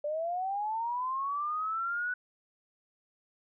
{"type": "linear sweep", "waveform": "sine", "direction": "up", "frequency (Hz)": [581, 1491], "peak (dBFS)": -30, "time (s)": [0.04, 2.14], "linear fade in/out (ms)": 5, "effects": []}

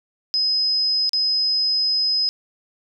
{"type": "tone with dropouts", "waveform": "sine", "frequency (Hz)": 5060, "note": "D#8", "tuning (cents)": 28, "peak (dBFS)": -17, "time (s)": [0.34, 2.29], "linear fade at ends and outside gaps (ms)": 0, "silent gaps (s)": [1.093, 1.133], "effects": []}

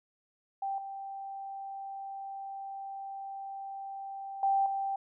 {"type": "tone with level steps", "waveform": "sine", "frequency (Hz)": 784, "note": "G5", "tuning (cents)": 0, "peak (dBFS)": [-31, -38, -24, -30], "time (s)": [0.62, 4.96], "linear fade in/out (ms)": 5, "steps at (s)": [0.78, 4.43, 4.66], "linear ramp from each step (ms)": 2, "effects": []}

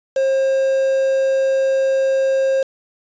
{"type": "tone with quantisation", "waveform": "triangle", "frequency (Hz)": 535, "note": "C5", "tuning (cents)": 38, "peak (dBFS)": -12, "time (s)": [0.16, 2.63], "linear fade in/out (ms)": 5, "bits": 5, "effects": ["resampled to 16000 Hz"]}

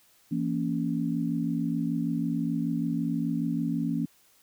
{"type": "chord", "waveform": "sine", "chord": "A# diminished", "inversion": "second", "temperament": "just", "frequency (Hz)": [167.82, 233.1, 279.7], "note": ["E3", "A#3", "C#4"], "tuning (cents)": [31, 0, 16], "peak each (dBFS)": -30, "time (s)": [0.31, 4.06], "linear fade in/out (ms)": 10, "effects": ["white hiss -62 dBFS RMS until 4.42 s"]}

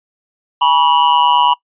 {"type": "tone with amplitude modulation", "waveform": "square", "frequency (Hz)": 975, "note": "B5", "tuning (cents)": -23, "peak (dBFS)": -6, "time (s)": [0.61, 1.54], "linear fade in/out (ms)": 10, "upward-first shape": "sine", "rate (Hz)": 149, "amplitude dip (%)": 85, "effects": ["noise-tail reverb RT60 0.1 s tail -22 dB re dry", "resampled to 8000 Hz"]}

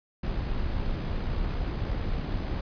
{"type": "noise with amplitude modulation", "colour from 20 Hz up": "brown", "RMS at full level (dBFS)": -28, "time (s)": [0.23, 2.61], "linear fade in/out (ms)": 5, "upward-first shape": "sine", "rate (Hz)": 63.6, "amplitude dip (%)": 30, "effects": ["resampled to 11025 Hz"]}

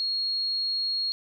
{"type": "tone", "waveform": "sine", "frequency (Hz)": 4293, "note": "C8", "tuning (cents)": 44, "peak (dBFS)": -25, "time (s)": [0, 1.12], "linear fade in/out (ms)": 0, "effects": []}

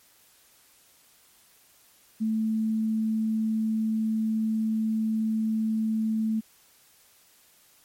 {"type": "tone", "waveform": "sine", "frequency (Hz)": 220, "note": "A3", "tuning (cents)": 0, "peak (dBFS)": -23, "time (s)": [2.2, 6.41], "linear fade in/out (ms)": 20, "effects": ["white hiss -59 dBFS RMS until 7.84 s", "MP3 64 kbps"]}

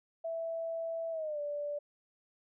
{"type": "tone with pitch glide", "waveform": "sine", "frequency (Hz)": [659.3, 584], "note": ["E5", "D5"], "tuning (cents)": [0, -10], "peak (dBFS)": -34, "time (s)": [0.24, 1.79], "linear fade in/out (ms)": 10, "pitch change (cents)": -210, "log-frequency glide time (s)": [1.11, 1.4], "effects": []}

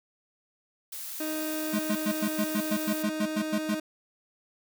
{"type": "noise", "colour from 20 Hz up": "blue", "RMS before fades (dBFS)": -38, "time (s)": [0.92, 3.03], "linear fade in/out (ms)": 5}
{"type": "tone", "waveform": "30% pulse", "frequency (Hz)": 311.1, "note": "D#4", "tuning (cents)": 0, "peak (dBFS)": -28, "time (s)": [1.2, 3.8], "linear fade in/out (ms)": 5}
{"type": "tone bursts", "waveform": "square", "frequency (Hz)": 211.4, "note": "G#3", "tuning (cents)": 31, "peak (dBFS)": -26, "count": 13, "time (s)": [1.73, 3.749], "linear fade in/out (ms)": 10, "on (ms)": 63, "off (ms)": 100}
{"effects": []}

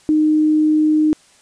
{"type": "tone", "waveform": "sine", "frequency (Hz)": 307.6, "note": "D#4", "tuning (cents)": -20, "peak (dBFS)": -11, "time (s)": [0.09, 1.13], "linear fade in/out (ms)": 0, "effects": ["white hiss -51 dBFS RMS until 1.41 s", "resampled to 22050 Hz"]}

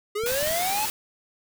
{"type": "linear sweep", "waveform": "square", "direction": "up", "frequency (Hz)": [403.1, 880], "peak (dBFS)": -26, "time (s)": [0.15, 0.86], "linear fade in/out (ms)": 10}
{"type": "clicks", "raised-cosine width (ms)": 5, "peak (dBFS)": -29, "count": 5, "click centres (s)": [0.237, 0.321, 0.428, 0.474, 0.507]}
{"type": "noise", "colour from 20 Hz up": "white", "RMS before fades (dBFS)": -29, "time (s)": [0.26, 0.9], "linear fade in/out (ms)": 0}
{"effects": []}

